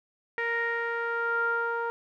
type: tone with low-pass filter sweep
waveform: sawtooth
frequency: 466.2 Hz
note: A#4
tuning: in tune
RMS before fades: -29 dBFS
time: 0.38-1.9 s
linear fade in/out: 0 ms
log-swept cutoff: 2000 to 1200 Hz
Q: 7.9
effects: none